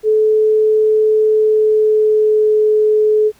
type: tone with pitch glide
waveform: sine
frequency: 432.2 to 428 Hz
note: A4 to A4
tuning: -31 to -48 cents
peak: -9 dBFS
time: 0.03-3.32 s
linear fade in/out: 50 ms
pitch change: -17 cents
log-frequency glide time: 1.3-2.57 s
effects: pink hiss -51 dBFS RMS until 3.39 s